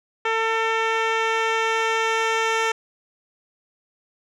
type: tone with low-pass filter sweep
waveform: 10% pulse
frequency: 448.8 Hz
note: A4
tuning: 34 cents sharp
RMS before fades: -22 dBFS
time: 0.25-2.72 s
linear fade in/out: 5 ms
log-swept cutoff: 2900 to 5900 Hz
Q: 0.73
effects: none